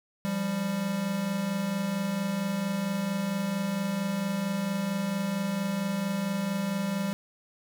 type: tone pair together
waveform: square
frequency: 173.09 / 197.5 Hz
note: F3 / G3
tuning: -15 / +13 cents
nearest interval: major second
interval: 228 cents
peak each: -35 / -29 dBFS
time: 0.25-7.13 s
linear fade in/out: 0 ms
effects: none